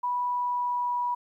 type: tone with pitch glide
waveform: sine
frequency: 982 to 974.1 Hz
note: B5 to B5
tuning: -10 to -24 cents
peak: -25 dBFS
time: 0.03-1.15 s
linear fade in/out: 10 ms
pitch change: -14 cents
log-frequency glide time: 0.25-1.02 s
effects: 11-bit